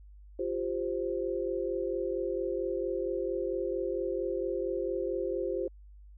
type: chord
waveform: sine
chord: F suspended second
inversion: none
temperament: equal with one note detuned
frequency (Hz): 349.2 / 393.6 / 523.3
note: F4 / G4 / C5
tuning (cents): 0 / +7 / 0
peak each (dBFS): -34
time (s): 0.39-5.68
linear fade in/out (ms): 5
effects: added 50 Hz sine -49 dBFS peak until 6.17 s